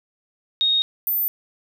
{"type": "tone pair in turn", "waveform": "sine", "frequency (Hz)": [3729, 14079], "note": ["A#7", "A9"], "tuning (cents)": [0, 0], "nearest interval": "octave + major seventh", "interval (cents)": 2300, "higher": "second", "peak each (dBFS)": [-16, -19], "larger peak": "first", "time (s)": [[0.61, 0.82], [1.07, 1.28]], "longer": "neither", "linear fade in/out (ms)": 0, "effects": []}